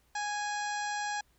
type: harmonic tone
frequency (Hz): 829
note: G#5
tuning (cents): -3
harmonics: 1 / 2 / 3 / 4 / 5 / 6 / 7 / 8 / 9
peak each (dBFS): -34 / -37 / -46 / -48 / -46 / -50 / -45 / -55 / -47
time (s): 0.15-1.21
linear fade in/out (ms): 5
effects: added 60 Hz sine -70 dBFS peak until 1.38 s + pink hiss -70 dBFS RMS until 1.38 s